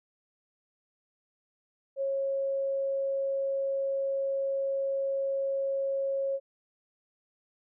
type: tone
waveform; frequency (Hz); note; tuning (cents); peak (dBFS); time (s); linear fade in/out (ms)
sine; 546; C#5; -26; -27; 1.96-6.4; 50
effects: none

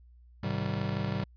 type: chord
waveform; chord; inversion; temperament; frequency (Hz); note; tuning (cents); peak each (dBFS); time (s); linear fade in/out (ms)
square; Ab major seventh; none; just; 103.83 / 129.78 / 155.74 / 194.67; Ab2 / C3 / Eb3 / G3; 0 / -14 / +2 / -12; -36 / -36 / -38 / -35; 0.43-1.24; 5
effects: added 60 Hz sine -53 dBFS peak until 1.36 s + resampled to 11025 Hz

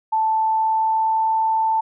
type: tone with pitch glide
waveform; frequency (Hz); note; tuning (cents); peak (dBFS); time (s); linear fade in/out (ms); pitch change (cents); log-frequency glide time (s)
sine; 880 to 886.6; A5 to A5; 0 to +13; -16; 0.12-1.81; 10; +13; 0.3-1.33
effects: none

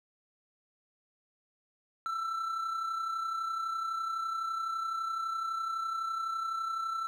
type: tone with amplitude modulation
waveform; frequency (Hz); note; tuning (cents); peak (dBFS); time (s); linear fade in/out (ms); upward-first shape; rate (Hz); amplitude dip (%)
triangle; 1334; E6; +20; -28; 2.06-7.07; 0; sine; 31.9; 45
effects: none

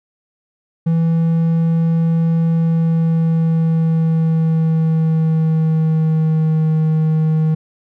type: tone with pitch glide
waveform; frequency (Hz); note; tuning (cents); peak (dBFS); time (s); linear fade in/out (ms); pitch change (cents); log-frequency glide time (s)
triangle; 164.8 to 157.54; E3 to D#3; 0 to +22; -10; 0.86-7.55; 10; -78; 2.51-6.75
effects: none

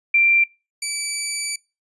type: tone pair in turn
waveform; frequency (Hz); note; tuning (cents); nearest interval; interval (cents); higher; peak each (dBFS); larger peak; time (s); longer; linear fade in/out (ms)
sine / 5% pulse; 2362 / 2311; D7 / D7; +9 / -28; unison; 37; first; -12; neither; 0.14-0.44 / 0.82-1.56; second; 5
effects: noise-tail reverb RT60 0.3 s tail -26 dB re dry + resampled to 24000 Hz

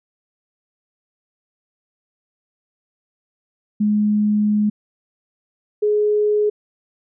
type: tone pair in turn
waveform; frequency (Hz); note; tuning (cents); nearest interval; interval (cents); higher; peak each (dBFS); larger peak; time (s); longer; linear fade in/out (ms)
sine; 209.8 / 419.6; G#3 / G#4; +18 / +18; octave; 1200; second; -14; neither; 3.8-4.7 / 5.82-6.5; first; 10
effects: none

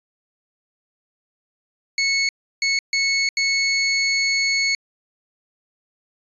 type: tone bursts at uneven times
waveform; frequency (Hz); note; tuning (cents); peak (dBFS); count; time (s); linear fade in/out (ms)
25% pulse; 2200; C#7; -14; -14; 4; 1.98-2.29 / 2.62-2.79 / 2.93-3.29 / 3.37-4.75; 2
effects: resampled to 22050 Hz

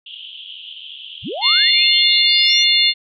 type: band-pass noise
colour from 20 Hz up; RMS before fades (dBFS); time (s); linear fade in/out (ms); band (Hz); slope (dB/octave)
pink; -35; 0.06-1.9; 5; 2900 to 3400; 96
type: linear sweep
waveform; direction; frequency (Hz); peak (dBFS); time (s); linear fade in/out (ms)
sine; up; 44.11 to 5980; -23; 1.22-2.65; 50
type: harmonic tone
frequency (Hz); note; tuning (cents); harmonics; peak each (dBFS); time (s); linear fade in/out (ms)
707; F5; +21; 3 / 4 / 5 / 6; -19 / -18 / -15 / -16; 1.41-2.94; 50
effects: none

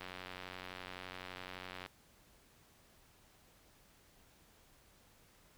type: click train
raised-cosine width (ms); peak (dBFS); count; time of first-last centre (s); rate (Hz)
0.3; -29; 171; 0.01-1.862; 91.8
effects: pink hiss -66 dBFS RMS until 5.57 s

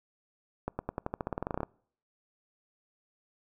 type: accelerating click train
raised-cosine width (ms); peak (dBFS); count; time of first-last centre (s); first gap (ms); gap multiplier
1; -18; 17; 0.68-1.632; 110; 0.91
effects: noise-tail reverb RT60 0.6 s tail -26 dB re dry

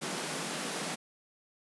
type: high-pass noise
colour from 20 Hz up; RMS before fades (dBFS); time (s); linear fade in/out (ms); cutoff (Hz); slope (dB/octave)
pink; -36; 0.01-0.96; 20; 150; 96
effects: resampled to 24000 Hz

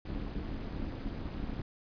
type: noise with amplitude modulation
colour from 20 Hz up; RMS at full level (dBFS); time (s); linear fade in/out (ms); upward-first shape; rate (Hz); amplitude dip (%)
brown; -34; 0.05-1.62; 5; sine; 243; 90
effects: resampled to 11025 Hz

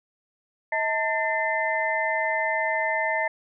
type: tone cluster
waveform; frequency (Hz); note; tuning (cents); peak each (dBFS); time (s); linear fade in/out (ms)
sine; 638 / 893 / 1795 / 2060; D#5 / A5 / A6 / C7; +43 / +25 / +34 / -28; -28; 0.72-3.28; 5
effects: none

